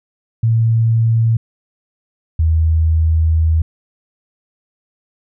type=tone pair in turn; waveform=sine; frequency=113.8 / 80.29 Hz; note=A#2 / E2; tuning=-41 / -45 cents; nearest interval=tritone; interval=604 cents; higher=first; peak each=-10 dBFS; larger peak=neither; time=0.43-1.37 / 2.39-3.62 s; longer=second; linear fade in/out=5 ms; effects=none